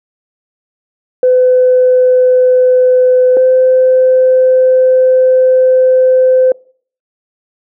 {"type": "tone pair in turn", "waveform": "sine", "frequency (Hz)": [506, 514.3], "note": ["B4", "C5"], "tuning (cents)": [42, -30], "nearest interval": "unison", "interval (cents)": 28, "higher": "second", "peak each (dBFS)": -4, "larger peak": "neither", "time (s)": [[1.23, 3.37], [3.37, 6.52]], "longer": "second", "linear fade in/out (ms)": 2, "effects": ["noise-tail reverb RT60 0.5 s tail -25 dB re dry", "tanh soft clip ceiling 0 dBFS"]}